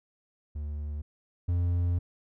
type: tone pair in turn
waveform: triangle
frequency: 74.1 / 87.5 Hz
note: D2 / F2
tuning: +16 / +4 cents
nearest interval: minor third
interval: 288 cents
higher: second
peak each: -30 / -22 dBFS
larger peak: second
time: 0.55-1.02 / 1.48-1.99 s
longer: second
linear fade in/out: 10 ms
effects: none